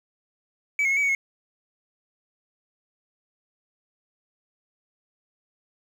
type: tone with pitch steps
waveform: sine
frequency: 2290 / 2164 / 2186 / 2284 / 2231 / 2174 Hz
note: D7 / C#7 / C#7 / D7 / C#7 / C#7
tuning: -44 / -42 / -25 / -49 / +11 / -34 cents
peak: -17 dBFS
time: 0.79-1.15 s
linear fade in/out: 2 ms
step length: 60 ms
effects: tanh soft clip ceiling -19 dBFS + 8-bit